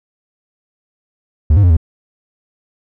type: tone with pitch steps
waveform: triangle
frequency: 75.8 / 101.6 / 88.3 / 80.7 Hz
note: D#2 / G#2 / F2 / E2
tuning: -45 / -38 / +20 / -36 cents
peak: -4 dBFS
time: 1.5-1.768 s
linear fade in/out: 5 ms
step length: 67 ms
effects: none